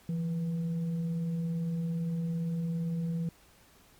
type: tone with frequency modulation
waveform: sine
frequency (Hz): 168.3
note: E3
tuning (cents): +36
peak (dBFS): -29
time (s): 0.09-3.29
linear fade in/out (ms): 2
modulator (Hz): 319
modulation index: 0.25
effects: pink hiss -60 dBFS RMS until 3.99 s + MP3 96 kbps